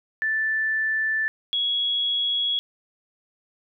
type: tone pair in turn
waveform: sine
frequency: 1760 / 3338 Hz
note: A6 / G#7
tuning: 0 / +8 cents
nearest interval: major seventh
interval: 1108 cents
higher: second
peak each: -21 dBFS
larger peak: neither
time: 0.22-1.28 / 1.53-2.59 s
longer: neither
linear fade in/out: 0 ms
effects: none